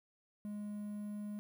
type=tone with quantisation; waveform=triangle; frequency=207.7 Hz; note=G#3; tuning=in tune; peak=-38 dBFS; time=0.45-1.39 s; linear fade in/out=0 ms; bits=11; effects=none